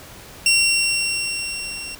20% pulse tone with level ramp, 2740 Hz, F7, 34 cents flat, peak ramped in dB -8 to -26 dBFS, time 0.46-1.95 s, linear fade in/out 2 ms, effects pink hiss -41 dBFS RMS until 1.99 s

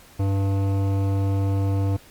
sine tone with hard clipping, 98 Hz, G2, in tune, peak -21 dBFS, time 0.19-1.97 s, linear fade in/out 10 ms, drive 15 dB, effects pink hiss -49 dBFS RMS until 2.1 s + MP3 96 kbps

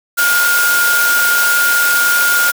sine tone in noise, 1420 Hz, F6, 28 cents sharp, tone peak -11 dBFS, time 0.17-2.52 s, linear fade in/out 20 ms, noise white, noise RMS -17 dBFS, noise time 0.17-2.52 s, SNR +3 dB, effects high-pass 400 Hz 12 dB/octave

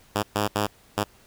5% pulse tone bursts at uneven times, 103.83 Hz, G#2, in tune, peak -11 dBFS, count 4, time 0.15-0.23 / 0.35-0.48 / 0.55-0.67 / 0.97-1.04 s, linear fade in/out 10 ms, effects pink hiss -56 dBFS RMS until 1.26 s

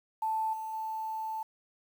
sine tone with level steps, 880 Hz, A5, in tune, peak -28 / -35 / -33 dBFS, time 0.22-1.43 s, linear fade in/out 5 ms, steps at 0.53 / 0.73 s, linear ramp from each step 5 ms, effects 9-bit

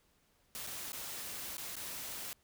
white noise with dropouts, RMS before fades -43 dBFS, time 0.55-2.33 s, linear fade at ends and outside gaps 0 ms, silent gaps 0.666-0.671 / 0.92-0.931 / 1.569-1.58 / 1.755-1.766 s, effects pink hiss -72 dBFS RMS until 2.43 s

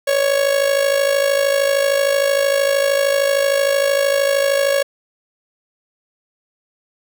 45% pulse tone with amplitude modulation, 556 Hz, C#5, 5 cents sharp, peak -11 dBFS, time 0.07-4.83 s, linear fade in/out 10 ms, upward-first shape sine, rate 53.1 Hz, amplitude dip 65%, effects none

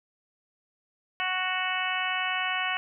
harmonic tone with a mistuned harmonic, 370 Hz, F#4, in tune, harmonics 2 / 3 / 4 / 5 / 6 / 7 / 8, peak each -34 / -34 / -34 / -34 / -34 / -34 / -34 dBFS, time 1.2-2.77 s, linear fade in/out 0 ms, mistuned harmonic 7, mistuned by +15 cents, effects none

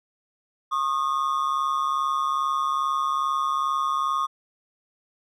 triangle ring-modulated tone, 1158 Hz, D6, 25 cents flat, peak -17 dBFS, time 0.71-4.27 s, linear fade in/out 20 ms, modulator 71.2 Hz, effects none

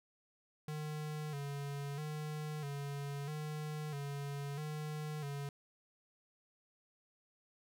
square tone with vibrato, 146.83 Hz, D3, in tune, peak -40 dBFS, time 0.68-5.49 s, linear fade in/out 2 ms, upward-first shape square, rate 0.77 Hz, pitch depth 63 cents each way, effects none

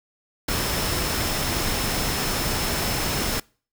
sine tone in noise, 5274 Hz, E8, in tune, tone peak -34 dBFS, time 0.48-3.4 s, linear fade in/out 5 ms, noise pink, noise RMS -25 dBFS, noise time 0.48-3.4 s, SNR -12 dB, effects noise-tail reverb RT60 0.4 s tail -25 dB re dry

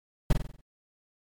brown noise with echo, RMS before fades -18 dBFS, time 0.3-0.33 s, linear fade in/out 5 ms, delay 47 ms, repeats 6, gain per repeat -6 dB, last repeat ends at 0.612 s, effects MP3 96 kbps

